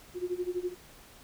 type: tone with tremolo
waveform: sine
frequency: 358.8 Hz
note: F4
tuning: 47 cents sharp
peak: -27 dBFS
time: 0.14-0.75 s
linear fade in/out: 50 ms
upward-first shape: sine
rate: 12 Hz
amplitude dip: 90%
effects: pink hiss -54 dBFS RMS until 1.23 s